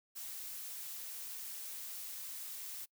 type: noise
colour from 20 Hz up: blue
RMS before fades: -45 dBFS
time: 0.15-2.86 s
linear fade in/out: 20 ms
effects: noise-tail reverb RT60 0.1 s tail -24 dB re dry